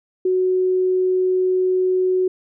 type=tone; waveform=sine; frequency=370 Hz; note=F#4; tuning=in tune; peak=-15 dBFS; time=0.25-2.28 s; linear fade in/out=5 ms; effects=none